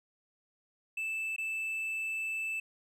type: tone with dropouts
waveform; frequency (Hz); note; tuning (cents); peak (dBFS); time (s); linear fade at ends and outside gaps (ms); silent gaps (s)
triangle; 2637; E7; 0; -31; 0.97-2.6; 5; 1.363-1.381
effects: none